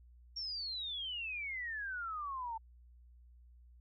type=exponential sweep; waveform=sine; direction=down; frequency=5588 to 880 Hz; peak=-38 dBFS; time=0.36-2.58 s; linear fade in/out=10 ms; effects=added 60 Hz sine -57 dBFS peak until 3.8 s